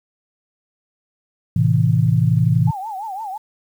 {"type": "chord", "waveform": "sine", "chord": "A minor", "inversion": "none", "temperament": "equal with one note detuned", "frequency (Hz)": [110, 130.81, 162.64], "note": ["A2", "C3", "E3"], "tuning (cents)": [0, 0, -23], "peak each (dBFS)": -17, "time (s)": [1.56, 2.71], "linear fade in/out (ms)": 5}
{"type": "tone with vibrato", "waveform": "sine", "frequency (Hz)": 821, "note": "G#5", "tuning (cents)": -20, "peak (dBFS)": -25, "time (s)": [2.67, 3.38], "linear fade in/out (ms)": 10, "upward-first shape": "triangle", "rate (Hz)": 5.9, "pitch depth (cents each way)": 200}
{"effects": ["8-bit"]}